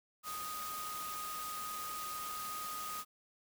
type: tone in noise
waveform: sine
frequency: 1243 Hz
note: D#6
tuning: 2 cents flat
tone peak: -41 dBFS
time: 0.23-3.05 s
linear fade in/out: 50 ms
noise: white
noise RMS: -45 dBFS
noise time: 0.23-3.05 s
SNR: +1 dB
effects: none